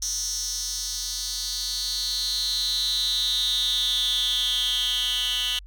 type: tone with high-pass filter sweep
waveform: 10% pulse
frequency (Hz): 247.8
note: B3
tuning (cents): +6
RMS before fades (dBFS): -26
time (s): 0.02-5.59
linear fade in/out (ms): 2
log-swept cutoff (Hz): 5600 to 2900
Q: 8
effects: added 46 Hz sine -41 dBFS peak until 5.66 s